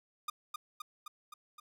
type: tone with echo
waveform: 45% pulse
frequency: 1219 Hz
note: D#6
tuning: 36 cents flat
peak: -34 dBFS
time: 0.28-0.3 s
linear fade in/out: 5 ms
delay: 260 ms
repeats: 5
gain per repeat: -3 dB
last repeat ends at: 1.6 s
effects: none